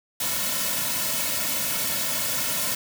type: noise with comb filter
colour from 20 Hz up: white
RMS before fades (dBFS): -26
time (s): 0.2-2.75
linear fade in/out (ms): 5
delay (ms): 2.5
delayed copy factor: -0.8
effects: none